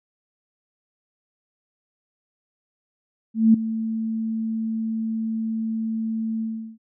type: tone with ADSR envelope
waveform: sine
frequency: 222.9 Hz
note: A3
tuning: 23 cents sharp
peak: -9 dBFS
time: 3.34-6.78 s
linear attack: 200 ms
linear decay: 6 ms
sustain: -14 dB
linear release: 370 ms
effects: none